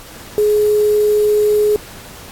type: tone with quantisation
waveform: sine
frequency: 420.3 Hz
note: G#4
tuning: 21 cents sharp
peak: -10 dBFS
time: 0.38-1.76 s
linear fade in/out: 0 ms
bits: 5
effects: pink hiss -36 dBFS RMS until 2.31 s + AAC 64 kbps